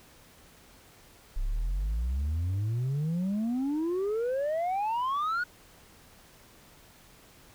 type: exponential sweep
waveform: sine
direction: up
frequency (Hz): 31.6 to 1480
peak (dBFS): -24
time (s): 1.36-5.44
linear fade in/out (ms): 10
effects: tanh soft clip ceiling -26 dBFS + pink hiss -56 dBFS RMS until 7.54 s